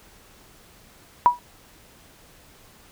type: tone with exponential decay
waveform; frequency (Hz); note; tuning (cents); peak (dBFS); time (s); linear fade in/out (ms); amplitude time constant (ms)
sine; 972; B5; -28; -7; 1.26-1.39; 0; 28
effects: pink hiss -52 dBFS RMS until 2.91 s